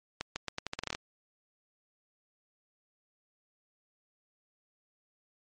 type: accelerating click train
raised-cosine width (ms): 0.2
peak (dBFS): -16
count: 12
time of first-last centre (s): 0.21-0.949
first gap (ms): 150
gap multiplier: 0.82
effects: MP3 48 kbps